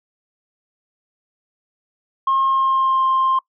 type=tone with pitch glide; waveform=sine; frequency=1073 to 1054.6 Hz; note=C6 to C6; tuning=+43 to +13 cents; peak=-13 dBFS; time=2.27-3.39 s; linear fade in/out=5 ms; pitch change=-30 cents; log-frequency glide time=2.45-3.04 s; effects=noise-tail reverb RT60 0.1 s tail -23 dB re dry + tanh soft clip ceiling -11 dBFS